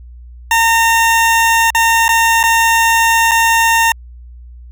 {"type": "tone with dropouts", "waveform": "20% pulse", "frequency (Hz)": 914, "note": "A#5", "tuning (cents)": -34, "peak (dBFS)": -4, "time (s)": [0.51, 3.92], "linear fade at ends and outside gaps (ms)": 2, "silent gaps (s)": [[1.704, 1.748], [2.081, 2.09], [2.43, 2.437], [3.312, 3.316]], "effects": ["added 60 Hz sine -32 dBFS peak until 4.71 s"]}